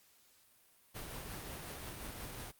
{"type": "noise with tremolo", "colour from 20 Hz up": "pink", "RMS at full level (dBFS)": -44, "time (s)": [0.94, 2.52], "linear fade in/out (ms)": 20, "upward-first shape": "triangle", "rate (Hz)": 5.6, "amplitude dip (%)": 30, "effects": ["white hiss -67 dBFS RMS until 2.59 s", "Opus 48 kbps"]}